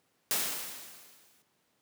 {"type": "noise with exponential decay", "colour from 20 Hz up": "white", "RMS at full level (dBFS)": -28, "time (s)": [0.31, 1.42], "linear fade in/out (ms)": 0, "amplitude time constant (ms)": 240, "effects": ["pink hiss -73 dBFS RMS until 1.81 s", "high-pass 150 Hz 12 dB/octave"]}